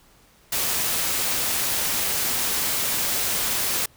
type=noise; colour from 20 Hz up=white; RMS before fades=-24 dBFS; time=0.52-3.86 s; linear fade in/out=5 ms; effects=pink hiss -56 dBFS RMS until 3.96 s